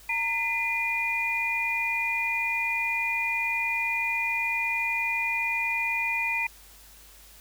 sine tone cluster, 919 / 2016 / 2427 Hz, A#5 / B6 / D#7, -25 / +35 / -44 cents, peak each -33 / -32 / -26 dBFS, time 0.09-6.47 s, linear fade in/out 5 ms, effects added 50 Hz sine -54 dBFS peak until 7.4 s + white hiss -52 dBFS RMS until 7.4 s

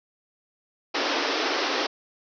pink band-pass noise, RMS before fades -26 dBFS, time 0.94-1.87 s, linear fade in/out 10 ms, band 270 to 5700 Hz, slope 96 dB/octave, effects none

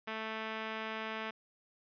5% pulse tone, 220 Hz, A3, in tune, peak -26 dBFS, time 0.07-1.31 s, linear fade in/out 10 ms, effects resampled to 11025 Hz

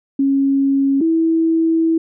sine tone pair in turn, 274.4 / 326.3 Hz, C#4 / E4, -17 / -18 cents, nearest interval minor third, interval 299 cents, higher second, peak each -12 dBFS, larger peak neither, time 0.19-1.01 / 1.01-1.98 s, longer second, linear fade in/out 5 ms, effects none

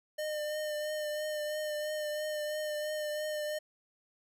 square tone with vibrato, 606 Hz, D#5, 46 cents flat, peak -34 dBFS, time 0.18-3.59 s, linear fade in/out 10 ms, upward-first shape triangle, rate 3 Hz, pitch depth 26 cents each way, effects none

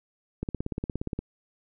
click train, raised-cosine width 3 ms, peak -17 dBFS, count 14, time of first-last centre 0.43-1.19 s, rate 17.1 Hz, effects none

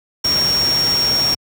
sine tone in noise, 5550 Hz, F8, 12 cents flat, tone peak -14 dBFS, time 0.24-1.35 s, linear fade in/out 10 ms, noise pink, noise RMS -24 dBFS, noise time 0.24-1.35 s, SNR +7 dB, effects high-pass 80 Hz 12 dB/octave

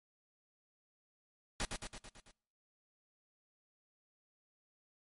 pink noise with echo, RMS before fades -36 dBFS, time 1.6-1.65 s, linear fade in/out 0 ms, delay 110 ms, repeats 6, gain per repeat -4 dB, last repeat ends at 2.31 s, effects noise-tail reverb RT60 0.7 s tail -26 dB re dry + MP3 48 kbps

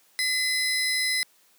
30% pulse tone pair together, 2025 / 5103 Hz, B6 / D#8, +43 / +43 cents, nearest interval octave + major third, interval 1600 cents, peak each -22 / -24 dBFS, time 0.19-1.23 s, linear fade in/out 0 ms, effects white hiss -61 dBFS RMS until 1.58 s + high-pass 200 Hz 12 dB/octave

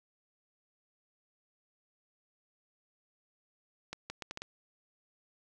accelerating click train, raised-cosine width 0.2 ms, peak -22 dBFS, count 6, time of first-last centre 3.93-4.42 s, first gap 170 ms, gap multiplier 0.72, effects none

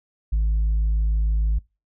sine tone with tanh clipping, 53.3 Hz, G#1, 46 cents sharp, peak -18 dBFS, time 0.32-1.59 s, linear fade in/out 10 ms, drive 1 dB, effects noise-tail reverb RT60 0.3 s tail -26 dB re dry

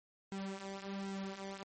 sawtooth tone with flanger, 195.3 Hz, G3, 6 cents flat, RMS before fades -43 dBFS, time 0.32-1.63 s, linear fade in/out 0 ms, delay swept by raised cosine 1.7 to 5.9 ms, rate 1.3 Hz, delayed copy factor -0.7, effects MP3 32 kbps

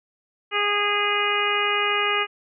harmonic tone, 411.4 Hz, G#4, 16 cents flat, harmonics 1 / 2 / 3 / 4 / 5 / 6 / 7, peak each -28 / -31 / -25 / -30 / -27 / -27 / -27 dBFS, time 0.51-2.27 s, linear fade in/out 50 ms, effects none

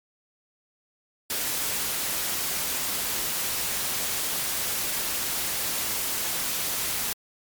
white noise, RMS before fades -28 dBFS, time 1.3-7.13 s, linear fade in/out 2 ms, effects MP3 96 kbps

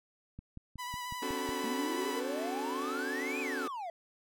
click train, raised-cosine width 5 ms, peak -32 dBFS, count 7, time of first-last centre 0.39-1.491 s, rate 5.45 Hz
sawtooth tone with vibrato, 987.8 Hz, B5, in tune, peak -34 dBFS, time 0.78-2.21 s, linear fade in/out 20 ms, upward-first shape sine, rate 11 Hz, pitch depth 23 cents each way
40% pulse chord, D dominant seventh, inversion third, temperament equal with one note detuned, 261.6 / 287.5 / 370 / 440 Hz, C4 / D4 / F#4 / A4, 0 / -37 / 0 / 0 cents, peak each -40 dBFS, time 1.22-3.68 s, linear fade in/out 5 ms
triangle exponential two-way sweep, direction up then down, 222.2 to 2546 to 651 Hz, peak -35 dBFS, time 1.64-3.9 s, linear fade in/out 2 ms, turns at 3.4 s
effects none

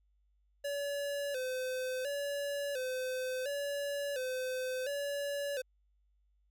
square tone with vibrato, 540 Hz, C#5, 45 cents flat, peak -35 dBFS, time 0.64-5.62 s, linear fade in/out 10 ms, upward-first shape square, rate 0.71 Hz, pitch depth 92 cents each way, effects added 50 Hz sine -69 dBFS peak until 6.5 s

